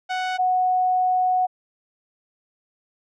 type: tone pair in turn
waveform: sawtooth / sine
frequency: 741 / 736.7 Hz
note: F#5 / F#5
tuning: +2 / -8 cents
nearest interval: unison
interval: 10 cents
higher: first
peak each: -19 / -17 dBFS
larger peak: second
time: 0.09-0.38 / 0.38-1.47 s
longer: second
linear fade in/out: 20 ms
effects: low-pass 4000 Hz 12 dB/octave